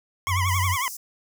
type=tone; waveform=sine; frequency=92.2 Hz; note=F#2; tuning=6 cents flat; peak=-22 dBFS; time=0.27-0.77 s; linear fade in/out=50 ms
type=tone with vibrato; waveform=25% pulse; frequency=1050 Hz; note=C6; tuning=6 cents sharp; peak=-20 dBFS; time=0.27-0.88 s; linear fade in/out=0 ms; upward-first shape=triangle; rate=11 Hz; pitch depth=160 cents each way
type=high-pass noise; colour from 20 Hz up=pink; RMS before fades=-36 dBFS; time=0.48-0.97 s; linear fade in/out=5 ms; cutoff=5400 Hz; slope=48 dB/octave
effects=none